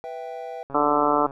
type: chord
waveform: triangle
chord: E minor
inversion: second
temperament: equal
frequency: 493.9 / 659.3 / 784 Hz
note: B4 / E5 / G5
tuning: 0 / 0 / 0 cents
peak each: -34 dBFS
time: 0.04-0.63 s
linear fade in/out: 0 ms
type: click train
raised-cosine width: 1 ms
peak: -26 dBFS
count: 85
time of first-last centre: 0.7-1.309 s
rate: 138 Hz
type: harmonic tone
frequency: 147 Hz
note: D3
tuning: 2 cents sharp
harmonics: 2 / 3 / 4 / 5 / 6 / 7 / 8 / 9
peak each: -26 / -26 / -26 / -26 / -26 / -26 / -26 / -26 dBFS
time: 0.74-1.27 s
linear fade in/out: 10 ms
effects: none